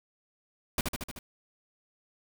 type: noise with echo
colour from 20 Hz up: pink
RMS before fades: -28 dBFS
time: 0.78-0.81 s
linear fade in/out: 2 ms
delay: 76 ms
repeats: 5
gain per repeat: -3 dB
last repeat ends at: 1.19 s
effects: none

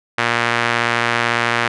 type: tone with band-pass filter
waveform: sawtooth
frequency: 118 Hz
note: A#2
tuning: 22 cents sharp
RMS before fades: -18 dBFS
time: 0.18-1.68 s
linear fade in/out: 5 ms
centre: 1800 Hz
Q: 1.3
effects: resampled to 24000 Hz

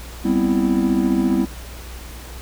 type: chord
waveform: triangle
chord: C major seventh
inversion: second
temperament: equal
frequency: 196 / 246.9 / 261.6 / 329.6 Hz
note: G3 / B3 / C4 / E4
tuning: 0 / 0 / 0 / 0 cents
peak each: -19 dBFS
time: 0.24-1.46 s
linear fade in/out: 20 ms
effects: added 60 Hz sine -34 dBFS peak until 2.41 s + pink hiss -39 dBFS RMS until 2.41 s

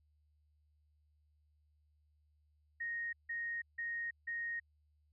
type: tone bursts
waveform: sine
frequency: 1864.7 Hz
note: A#6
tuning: in tune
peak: -37 dBFS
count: 4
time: 2.8-4.6 s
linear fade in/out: 10 ms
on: 330 ms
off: 160 ms
effects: added 75 Hz sine -70 dBFS peak until 5.12 s

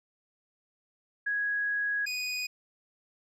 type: tone pair in turn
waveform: sine / 25% pulse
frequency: 1661.2 / 2483 Hz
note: G#6 / D#7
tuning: 0 / -4 cents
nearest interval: perfect fifth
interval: 696 cents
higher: second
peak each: -27 dBFS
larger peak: neither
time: 1.26-2.06 / 2.06-2.47 s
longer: first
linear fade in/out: 10 ms
effects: low-pass 12000 Hz 12 dB/octave

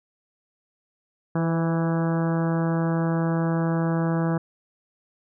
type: harmonic tone with a mistuned harmonic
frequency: 164.81 Hz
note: E3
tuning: in tune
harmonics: 1 / 2 / 3 / 4 / 5 / 6 / 7 / 8 / 9 / 10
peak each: -22 / -28 / -32 / -34 / -36 / -38 / -39 / -40 / -41 / -42 dBFS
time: 1.35-4.38 s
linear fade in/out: 5 ms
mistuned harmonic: 3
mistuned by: +24 cents
effects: none

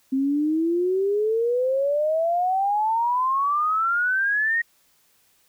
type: exponential sweep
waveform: sine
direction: up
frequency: 262.2 to 1884 Hz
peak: -19 dBFS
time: 0.12-4.62 s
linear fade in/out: 10 ms
effects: white hiss -62 dBFS RMS until 5.48 s

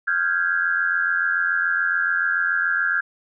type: tone cluster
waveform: sine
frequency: 1392 / 1570 / 1657 Hz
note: F6 / G6 / G#6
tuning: -6 / +2 / -4 cents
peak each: -23 dBFS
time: 0.07-3.01 s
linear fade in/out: 10 ms
effects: none

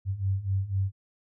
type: beating tone pair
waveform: sine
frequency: 94.5 / 98.5 Hz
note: F#2 / G2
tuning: +37 / +9 cents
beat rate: 4 Hz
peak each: -30 / -27 dBFS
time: 0.05-0.92 s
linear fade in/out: 50 ms
effects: none

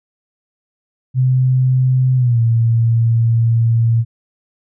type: tone with pitch glide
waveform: sine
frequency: 128.6 to 115.23 Hz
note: C3 to A#2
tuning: -30 to -20 cents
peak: -10 dBFS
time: 1.14-4.05 s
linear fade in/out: 50 ms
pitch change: -190 cents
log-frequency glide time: 2.16-2.4 s
effects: none

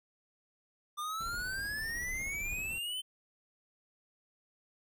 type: exponential sweep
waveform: square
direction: up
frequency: 1189 to 3094 Hz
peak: -36 dBFS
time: 0.97-3.02 s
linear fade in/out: 20 ms
type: noise with tremolo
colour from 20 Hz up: brown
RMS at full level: -44 dBFS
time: 1.2-2.79 s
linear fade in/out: 10 ms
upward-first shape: triangle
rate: 16 Hz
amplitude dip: 40%
effects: none

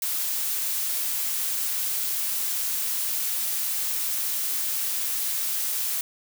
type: noise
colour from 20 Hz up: blue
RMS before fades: -27 dBFS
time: 0.02-6.01 s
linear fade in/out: 2 ms
effects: none

